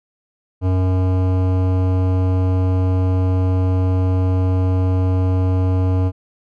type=tone with hard clipping; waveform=sine; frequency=92.6 Hz; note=F#2; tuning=2 cents sharp; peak=-16 dBFS; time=0.61-6.12 s; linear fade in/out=50 ms; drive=16 dB; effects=none